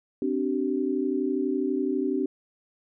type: chord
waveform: sine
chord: C suspended second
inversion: none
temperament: equal with one note detuned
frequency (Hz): 261.6 / 293.7 / 382.6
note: C4 / D4 / G4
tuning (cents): 0 / 0 / -42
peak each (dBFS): -28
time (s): 0.22-2.26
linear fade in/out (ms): 2
effects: none